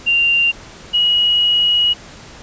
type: tone pair in turn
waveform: sine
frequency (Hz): 2779 / 2904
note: F7 / F#7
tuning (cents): -9 / -33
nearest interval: minor second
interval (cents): 76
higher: second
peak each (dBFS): -11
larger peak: neither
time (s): 0.06-0.52 / 0.93-1.94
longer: second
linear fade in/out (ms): 20
effects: pink hiss -38 dBFS RMS until 2.42 s + resampled to 16000 Hz